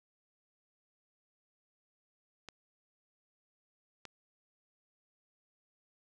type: clicks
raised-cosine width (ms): 0.2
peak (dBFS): -28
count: 2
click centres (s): 2.487 / 4.053
effects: none